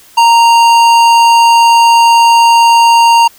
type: tone with tanh clipping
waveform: sine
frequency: 929 Hz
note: A#5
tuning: 6 cents flat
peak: -5 dBFS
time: 0.17-3.28 s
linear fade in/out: 10 ms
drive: 17 dB
effects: white hiss -41 dBFS RMS until 3.38 s